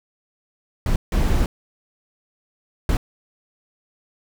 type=noise bursts at uneven times; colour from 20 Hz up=brown; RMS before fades=-18 dBFS; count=3; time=0.86-0.96 / 1.12-1.46 / 2.89-2.97 s; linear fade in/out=2 ms; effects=none